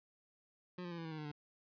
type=tone with pitch steps; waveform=25% pulse; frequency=180 / 174.98 / 170.09 / 165.35 / 160.73 / 156.25 / 151.89 / 147.65 Hz; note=F#3 / F3 / F3 / E3 / E3 / D#3 / D#3 / D3; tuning=-47 / +4 / -45 / +6 / -43 / +8 / -41 / +10 cents; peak=-39 dBFS; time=0.78-1.316 s; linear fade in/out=5 ms; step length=67 ms; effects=resampled to 11025 Hz